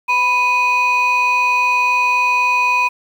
sine tone pair together, 987.8 / 2489 Hz, B5 / D#7, 0 / 0 cents, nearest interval octave + major third, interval 1600 cents, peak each -13 dBFS, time 0.08-2.89 s, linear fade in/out 20 ms, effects tanh soft clip ceiling -9 dBFS + 7-bit

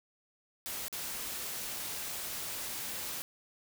white noise with dropouts, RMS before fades -39 dBFS, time 0.66-3.22 s, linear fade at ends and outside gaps 0 ms, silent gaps 0.882-0.927 s, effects none

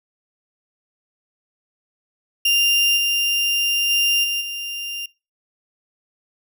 35% pulse tone with level steps, 2794 Hz, F7, in tune, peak -13 / -16 / -14 / -19 / -25 dBFS, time 2.45-5.06 s, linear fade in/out 5 ms, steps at 2.96 / 3.89 / 4.23 / 4.4 s, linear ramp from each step 20 ms, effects noise-tail reverb RT60 0.3 s tail -24 dB re dry

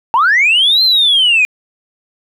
sine linear two-way sweep, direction up then down, 867 to 4186 to 2409 Hz, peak -6 dBFS, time 0.14-1.45 s, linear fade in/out 0 ms, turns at 0.83 s, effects tanh soft clip ceiling -4 dBFS + 8-bit

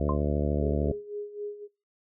harmonic tone, 73.42 Hz, D2, in tune, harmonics 1 / 2 / 3 / 4 / 5 / 6 / 7 / 8 / 9, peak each -28 / -31 / -33 / -34 / -35 / -36 / -36 / -37 / -38 dBFS, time 0-0.92 s, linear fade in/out 5 ms
sine tone with exponential decay, 1046.5 Hz, C6, in tune, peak -25 dBFS, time 0.09-0.21 s, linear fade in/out 2 ms, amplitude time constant 26 ms
sine tone with tremolo, 413.7 Hz, G#4, 7 cents flat, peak -31 dBFS, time 0.59-1.68 s, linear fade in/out 50 ms, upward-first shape sine, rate 3.8 Hz, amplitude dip 75%
effects noise-tail reverb RT60 0.3 s tail -23 dB re dry

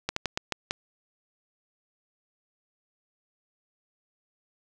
slowing click train, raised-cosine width 0.2 ms, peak -10 dBFS, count 6, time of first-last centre 0.09-0.709 s, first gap 74 ms, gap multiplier 1.26, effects none

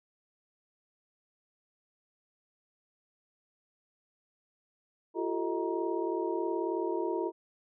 sine tone cluster, 341.8 / 380.4 / 443.7 / 630 / 943 Hz, F4 / F#4 / A4 / D#5 / A#5, -37 / +48 / +14 / +21 / +20 cents, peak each -33 / -35 / -36 / -40 / -38 dBFS, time 5.14-7.32 s, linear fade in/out 50 ms, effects none

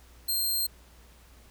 10% pulse tone, 4186 Hz, C8, in tune, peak -19 dBFS, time 0.28-0.67 s, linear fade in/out 10 ms, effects added 60 Hz sine -53 dBFS peak until 1.5 s + pink hiss -58 dBFS RMS until 1.5 s

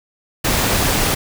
pink noise, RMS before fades -17 dBFS, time 0.44-1.15 s, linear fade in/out 10 ms, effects none

